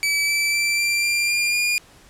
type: tone with pitch steps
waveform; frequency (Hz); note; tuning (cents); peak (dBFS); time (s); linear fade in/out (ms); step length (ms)
sawtooth; 2300 / 2320 / 2340 / 2361 / 2381 / 2402 / 2423; D7 / D7 / D7 / D7 / D7 / D7 / D#7; -37 / -22 / -7 / +9 / +23 / +38 / -47; -15; 0.03-1.78; 0; 250
effects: pink hiss -50 dBFS RMS until 2.09 s + low-pass 11000 Hz 12 dB/octave